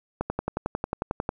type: click train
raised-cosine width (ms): 1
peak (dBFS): -12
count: 13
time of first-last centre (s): 0.21-1.291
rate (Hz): 11.1
effects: none